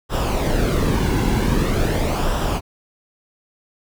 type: noise with flanger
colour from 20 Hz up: brown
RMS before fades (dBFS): -19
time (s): 0.09-2.61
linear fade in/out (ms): 50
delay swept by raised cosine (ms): 0.45 to 1.65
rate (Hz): 0.44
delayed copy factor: -0.55
effects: none